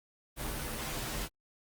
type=noise with comb filter; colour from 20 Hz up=pink; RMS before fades=-37 dBFS; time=0.36-1.29 s; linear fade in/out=50 ms; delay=11 ms; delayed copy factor=-0.95; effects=Opus 32 kbps